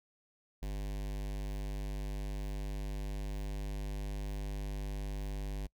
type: tone with notch filter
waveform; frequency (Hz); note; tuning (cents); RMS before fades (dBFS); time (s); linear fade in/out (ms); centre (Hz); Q
square; 49.94; G1; +33; -38; 0.62-5.67; 10; 1300; 1.7
effects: noise-tail reverb RT60 0.1 s tail -25 dB re dry